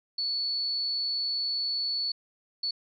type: tone bursts at uneven times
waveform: sine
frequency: 4435 Hz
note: C#8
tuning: in tune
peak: -27 dBFS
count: 2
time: 0.18-2.12 / 2.63-2.71 s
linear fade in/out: 5 ms
effects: none